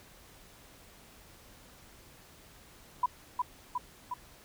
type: tone with echo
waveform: sine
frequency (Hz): 990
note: B5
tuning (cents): +4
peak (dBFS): -23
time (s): 3.03-3.06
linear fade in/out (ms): 5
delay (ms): 360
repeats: 3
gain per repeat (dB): -3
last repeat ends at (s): 4.14
effects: pink hiss -56 dBFS RMS until 4.44 s